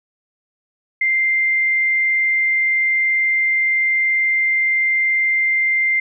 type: tone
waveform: sine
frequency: 2093 Hz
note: C7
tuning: in tune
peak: -14 dBFS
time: 1.01-6 s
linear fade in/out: 5 ms
effects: none